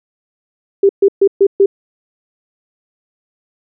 sine tone bursts, 395.3 Hz, G4, 15 cents sharp, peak -5 dBFS, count 5, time 0.83-1.66 s, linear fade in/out 5 ms, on 62 ms, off 130 ms, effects none

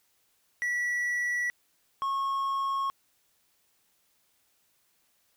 triangle tone pair in turn, 1946 / 1092.2 Hz, B6 / C#6, -26 / -26 cents, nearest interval minor seventh, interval 1000 cents, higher first, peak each -25 dBFS, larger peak neither, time 0.62-1.5 / 2.02-2.9 s, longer neither, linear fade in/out 0 ms, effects white hiss -70 dBFS RMS until 5.36 s

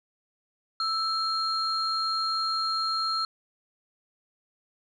sine tone pair together, 1318.5 / 4227 Hz, E6 / C8, 0 / +17 cents, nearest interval octave + minor sixth, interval 2017 cents, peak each -27 dBFS, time 0.8-3.25 s, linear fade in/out 2 ms, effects tanh soft clip ceiling -19 dBFS

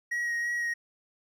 triangle tone with vibrato, 1895 Hz, A#6, 28 cents sharp, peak -26 dBFS, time 0.11-0.74 s, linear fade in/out 10 ms, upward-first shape sine, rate 3 Hz, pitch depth 16 cents each way, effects none

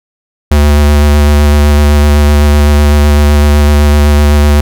square tone with vibrato, 73.42 Hz, D2, in tune, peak -4 dBFS, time 0.51-4.61 s, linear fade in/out 5 ms, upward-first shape square, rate 7.9 Hz, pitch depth 14 cents each way, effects none

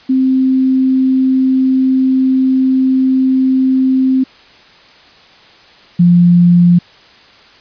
sine tone pair in turn, 261.6 / 174.6 Hz, C4 / F3, 0 / 0 cents, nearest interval perfect fifth, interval 700 cents, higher first, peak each -8 / -4 dBFS, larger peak second, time 0.09-4.24 / 5.99-6.79 s, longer first, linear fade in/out 10 ms, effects white hiss -42 dBFS RMS until 7.6 s + resampled to 11025 Hz

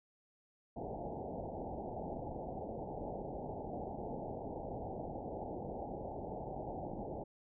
white low-pass noise, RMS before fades -43 dBFS, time 0.76-7.24 s, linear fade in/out 10 ms, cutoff 850 Hz, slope 96 dB/octave, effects none

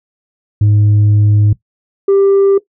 sine tone pair in turn, 104.4 / 394.2 Hz, G#2 / G4, +10 / +10 cents, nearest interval octave + major seventh, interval 2300 cents, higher second, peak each -4 dBFS, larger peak neither, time 0.61-1.53 / 2.08-2.58 s, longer first, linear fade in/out 5 ms, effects noise-tail reverb RT60 0.1 s tail -17 dB re dry + tanh soft clip ceiling -5 dBFS

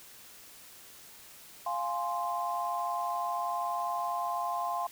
sine chord, F minor, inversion none, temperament equal, 698.5 / 830.6 / 1046.5 Hz, F5 / Ab5 / C6, 0 / 0 / 0 cents, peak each -34 / -37 / -33 dBFS, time 1.66-4.87 s, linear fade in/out 5 ms, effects white hiss -52 dBFS RMS until 4.91 s

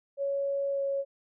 sine tone with pitch glide, 557 to 552.8 Hz, C#5 to C#5, +8 to -5 cents, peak -27 dBFS, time 0.17-1.05 s, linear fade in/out 50 ms, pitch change -13 cents, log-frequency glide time 0.71-0.81 s, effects none

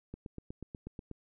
click train, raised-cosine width 3 ms, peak -29 dBFS, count 9, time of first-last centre 0.14-1.113 s, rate 8.22 Hz, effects none

